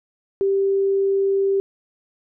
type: tone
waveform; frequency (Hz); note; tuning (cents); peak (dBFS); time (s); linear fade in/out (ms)
sine; 392; G4; 0; -16; 0.41-1.6; 0
effects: none